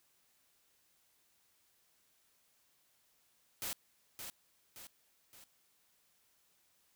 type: noise with echo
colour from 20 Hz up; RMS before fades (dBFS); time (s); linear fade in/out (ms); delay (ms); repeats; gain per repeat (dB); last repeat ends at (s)
white; -40; 3.62-3.73; 0; 570; 3; -6; 5.44
effects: white hiss -73 dBFS RMS until 6.95 s

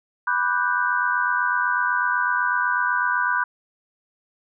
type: chord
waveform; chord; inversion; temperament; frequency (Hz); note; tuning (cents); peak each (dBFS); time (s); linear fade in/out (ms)
sine; G major seventh; first; equal; 987.8 / 1174.7 / 1480 / 1568; B5 / D6 / F#6 / G6; 0 / 0 / 0 / 0; -24 / -28 / -23 / -25; 0.27-3.44; 5
effects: none

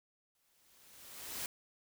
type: noise with exponential growth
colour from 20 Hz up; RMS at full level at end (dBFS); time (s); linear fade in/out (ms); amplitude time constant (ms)
white; -39; 0.35-1.46; 1; 240
effects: none

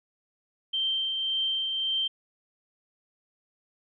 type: tone with tremolo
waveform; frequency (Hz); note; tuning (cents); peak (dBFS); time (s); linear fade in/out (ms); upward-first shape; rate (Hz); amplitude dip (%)
sine; 3136; G7; 0; -24; 0.73-2.08; 10; triangle; 1.8; 35
effects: none

